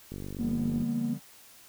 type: click train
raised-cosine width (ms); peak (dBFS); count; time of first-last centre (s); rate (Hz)
3; -26; 35; 0.12-0.822; 48.4
type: chord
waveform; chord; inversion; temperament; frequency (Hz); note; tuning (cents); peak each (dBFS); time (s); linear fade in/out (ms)
triangle; G dominant seventh; second; equal with one note detuned; 146.83 / 174.61 / 199.54 / 246.9; D3 / F3 / G3 / B3; 0 / 0 / +31 / 0; -35 / -39 / -36 / -39; 0.37-1.2; 50
type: tone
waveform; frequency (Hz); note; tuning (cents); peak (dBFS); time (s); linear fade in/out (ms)
sine; 233.1; A#3; 0; -28; 0.39-1.14; 10
effects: white hiss -54 dBFS RMS until 1.68 s